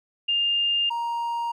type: tone pair in turn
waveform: sine / triangle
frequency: 2809 / 937.4 Hz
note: F7 / A#5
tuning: +9 / +9 cents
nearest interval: octave + perfect fifth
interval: 1900 cents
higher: first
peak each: -20 / -23 dBFS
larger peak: first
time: 0.28-0.9 / 0.9-1.52 s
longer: neither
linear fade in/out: 10 ms
effects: none